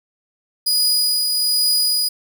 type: tone with tremolo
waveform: sawtooth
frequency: 4929 Hz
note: D#8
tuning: 17 cents flat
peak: -11 dBFS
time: 0.66-2.09 s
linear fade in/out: 10 ms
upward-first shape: triangle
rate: 1.2 Hz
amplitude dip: 35%
effects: none